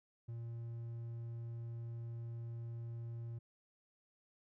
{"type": "tone", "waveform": "triangle", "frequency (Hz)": 116.54, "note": "A#2", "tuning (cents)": 0, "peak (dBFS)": -40, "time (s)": [0.28, 3.39], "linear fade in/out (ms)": 10, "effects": []}